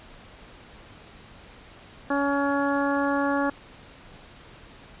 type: harmonic tone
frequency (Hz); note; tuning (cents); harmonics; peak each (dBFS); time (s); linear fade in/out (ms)
281.2; C#4; +25; 1 / 2 / 3 / 4 / 5 / 6; -25 / -28 / -30 / -31 / -32 / -33; 2.1-3.5; 5
effects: pink hiss -48 dBFS RMS until 5 s + resampled to 8000 Hz